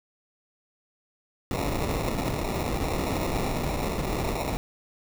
pink noise with sample-and-hold, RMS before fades -28 dBFS, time 1.51-4.57 s, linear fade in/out 0 ms, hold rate 1575 Hz, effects none

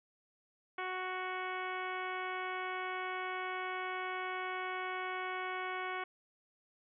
harmonic tone, 370 Hz, F#4, in tune, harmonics 1 / 2 / 3 / 4 / 5 / 6 / 7 / 8 / 9, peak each -44 / -43 / -42 / -44 / -48 / -44 / -54 / -54 / -57 dBFS, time 0.78-6.04 s, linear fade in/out 5 ms, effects none

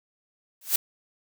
blue noise with exponential growth, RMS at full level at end -17 dBFS, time 0.61-0.76 s, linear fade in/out 5 ms, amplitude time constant 32 ms, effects none

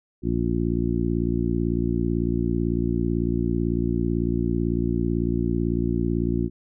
harmonic tone, 58 Hz, A#1, 8 cents flat, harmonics 1 / 2 / 3 / 4 / 5 / 6, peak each -28 / -28 / -28 / -28 / -28 / -28 dBFS, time 0.22-6.5 s, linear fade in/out 50 ms, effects none

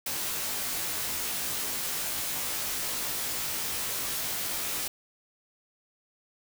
white noise with comb filter, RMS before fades -32 dBFS, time 0.06-4.88 s, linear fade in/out 5 ms, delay 18 ms, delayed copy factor -0.9, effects none

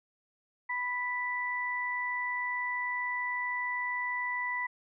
sine tone pair together, 988.8 / 1975.5 Hz, B5 / B6, +2 / 0 cents, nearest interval octave, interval 1198 cents, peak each -35 / -32 dBFS, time 0.69-4.67 s, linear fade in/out 10 ms, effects none

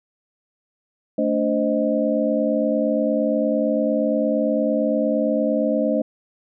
sine tone cluster, 221.7 / 290.4 / 522 / 622 Hz, A3 / D4 / C5 / D#5, +13 / -19 / -4 / -1 cents, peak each -23 dBFS, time 1.18-6.02 s, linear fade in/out 5 ms, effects none

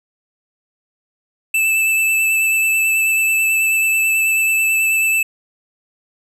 square tone with vibrato, 2637 Hz, E7, in tune, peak -14 dBFS, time 1.54-5.23 s, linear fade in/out 5 ms, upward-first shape sine, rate 9.2 Hz, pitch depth 14 cents each way, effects none

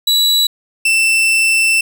40% pulse tone pair in turn, 3926 / 2669 Hz, B7 / E7, -11 / +21 cents, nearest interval perfect fifth, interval 668 cents, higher first, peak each -9 dBFS, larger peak neither, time 0.07-0.47 / 0.85-1.81 s, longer second, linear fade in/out 5 ms, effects none

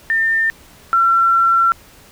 sine tone pair in turn, 1803 / 1355.8 Hz, A6 / E6, +42 / +48 cents, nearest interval perfect fourth, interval 494 cents, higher first, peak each -13 / -10 dBFS, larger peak second, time 0.1-0.5 / 0.93-1.72 s, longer second, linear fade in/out 0 ms, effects pink hiss -45 dBFS RMS until 2.11 s

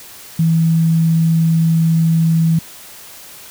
sine tone, 163.4 Hz, E3, 15 cents flat, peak -10 dBFS, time 0.39-2.59 s, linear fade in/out 5 ms, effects white hiss -37 dBFS RMS until 3.5 s

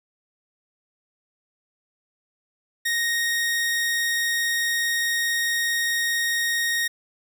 sawtooth tone, 1864.7 Hz, A#6, in tune, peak -18 dBFS, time 2.85-6.88 s, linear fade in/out 10 ms, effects none

